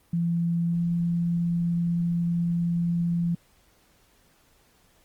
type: tone with pitch glide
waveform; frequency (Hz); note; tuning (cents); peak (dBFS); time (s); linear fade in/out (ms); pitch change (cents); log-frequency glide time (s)
sine; 169.7 to 170.98; F3 to F3; -49 to -36; -22; 0.13-3.35; 5; +13; 0.67-0.8
effects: pink hiss -62 dBFS RMS until 5.04 s + Opus 24 kbps